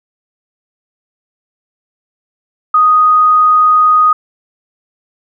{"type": "tone", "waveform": "sine", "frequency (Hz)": 1244.5, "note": "D#6", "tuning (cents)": 0, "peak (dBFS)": -5, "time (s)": [2.74, 4.13], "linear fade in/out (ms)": 5, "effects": []}